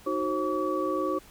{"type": "tone cluster", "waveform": "sine", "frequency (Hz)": [309.6, 371, 534, 1141], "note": ["D#4", "F#4", "C5", "C#6"], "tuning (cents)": [-9, 5, 35, 50], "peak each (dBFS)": -31, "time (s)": [0.06, 1.19], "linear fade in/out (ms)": 10, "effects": ["pink hiss -53 dBFS RMS until 1.3 s"]}